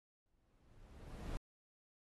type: noise with exponential growth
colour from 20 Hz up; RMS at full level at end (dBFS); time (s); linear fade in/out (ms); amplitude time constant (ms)
brown; -41; 0.26-1.37; 0; 240
effects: AAC 32 kbps